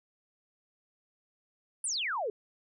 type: exponential sweep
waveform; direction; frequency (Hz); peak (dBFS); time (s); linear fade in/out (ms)
sine; down; 10170 to 392; -30; 1.84-2.3; 2
effects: none